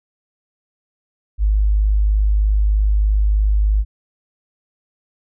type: tone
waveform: sine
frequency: 51.6 Hz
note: G#1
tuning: 10 cents flat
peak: -12 dBFS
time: 1.38-3.85 s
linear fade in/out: 50 ms
effects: none